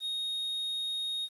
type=tone; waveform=triangle; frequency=3729 Hz; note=A#7; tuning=in tune; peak=-30 dBFS; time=0-1.29 s; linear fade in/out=50 ms; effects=resampled to 32000 Hz + 10-bit